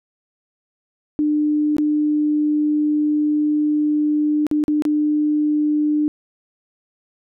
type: tone with dropouts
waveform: sine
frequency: 299.9 Hz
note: D4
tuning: 36 cents sharp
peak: -15 dBFS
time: 1.19-6.08 s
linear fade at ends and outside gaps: 0 ms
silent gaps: 1.767-1.783 / 4.467-4.513 / 4.639-4.681 / 4.822-4.852 s
effects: none